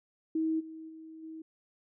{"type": "tone with level steps", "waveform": "sine", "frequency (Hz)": 319.6, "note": "D#4", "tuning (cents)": 47, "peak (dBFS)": [-27, -42, -45, -41], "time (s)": [0.35, 1.42], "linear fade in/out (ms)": 5, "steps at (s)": [0.59, 0.88, 1.22], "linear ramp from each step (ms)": 20, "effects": []}